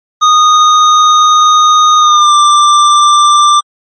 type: tone with pitch glide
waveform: square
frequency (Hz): 1237 to 1182.5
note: D#6 to D6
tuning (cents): -10 to +12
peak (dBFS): -4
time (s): 0.21-3.61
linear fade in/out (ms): 20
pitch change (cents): -78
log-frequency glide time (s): 1.98-2.34
effects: MP3 32 kbps